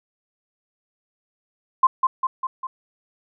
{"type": "tone with echo", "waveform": "sine", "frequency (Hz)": 1046.5, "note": "C6", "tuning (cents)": 0, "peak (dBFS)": -10, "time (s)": [1.83, 1.87], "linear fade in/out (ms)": 5, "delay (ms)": 200, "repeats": 4, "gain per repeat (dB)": -4, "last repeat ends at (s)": 2.67, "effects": []}